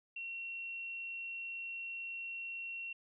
sine tone, 2729 Hz, F7, 41 cents flat, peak -40 dBFS, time 0.16-2.93 s, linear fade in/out 5 ms, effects none

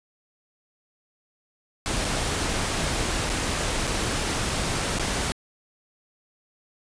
pink noise with dropouts, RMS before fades -26 dBFS, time 1.86-5.32 s, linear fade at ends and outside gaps 0 ms, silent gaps 2.046-2.05 / 3.294-3.299 / 3.871-3.875 / 4.987-4.996 s, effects resampled to 22050 Hz

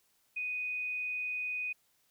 sine tone, 2489 Hz, D#7, in tune, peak -33 dBFS, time 0.36-1.73 s, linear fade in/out 10 ms, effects white hiss -72 dBFS RMS until 2.1 s

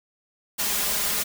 white noise with comb filter, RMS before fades -25 dBFS, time 0.58-1.24 s, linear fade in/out 20 ms, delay 4.9 ms, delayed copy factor +0.95, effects none

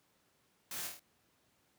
white noise with echo, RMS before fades -43 dBFS, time 0.71-0.87 s, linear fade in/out 2 ms, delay 25 ms, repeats 5, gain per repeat -3 dB, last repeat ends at 0.995 s, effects pink hiss -73 dBFS RMS until 1.78 s + high-pass 100 Hz 12 dB/octave

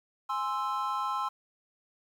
triangle chord, Ab augmented, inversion none, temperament equal, 830.6 / 1046.5 / 1318.5 Hz, Ab5 / C6 / E6, 0 / 0 / 0 cents, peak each -34 / -30 / -32 dBFS, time 0.29-1.29 s, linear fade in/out 10 ms, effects 10-bit

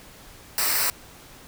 white noise with comb filter, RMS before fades -23 dBFS, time 0.58-0.9 s, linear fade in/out 0 ms, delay 0.3 ms, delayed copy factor -0.65, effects pink hiss -47 dBFS RMS until 1.47 s

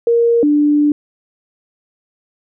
sine tone pair in turn, 468 / 294.8 Hz, A#4 / D4, +7 / +7 cents, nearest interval minor sixth, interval 800 cents, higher first, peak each -9 dBFS, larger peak neither, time 0.07-0.43 / 0.43-0.92 s, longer second, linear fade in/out 2 ms, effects none

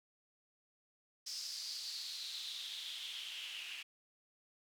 white noise with band-pass filter sweep, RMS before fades -45 dBFS, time 1.26-3.83 s, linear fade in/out 10 ms, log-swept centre 5200 to 2700 Hz, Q 5.4, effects none

